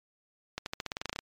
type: accelerating click train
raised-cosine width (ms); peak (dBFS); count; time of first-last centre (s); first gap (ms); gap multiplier
0.2; -16; 13; 0.58-1.19; 81; 0.91
effects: MP3 96 kbps